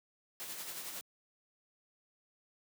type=noise with tremolo; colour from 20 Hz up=white; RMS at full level=-42 dBFS; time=0.4-1.01 s; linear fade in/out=0 ms; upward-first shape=sine; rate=11 Hz; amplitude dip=40%; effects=high-pass 150 Hz 12 dB/octave